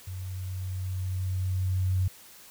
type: tone with level ramp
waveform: sine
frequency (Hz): 93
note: F#2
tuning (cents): +9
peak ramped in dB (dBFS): -34 to -22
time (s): 0.07-2.08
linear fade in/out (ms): 5
effects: white hiss -51 dBFS RMS until 2.5 s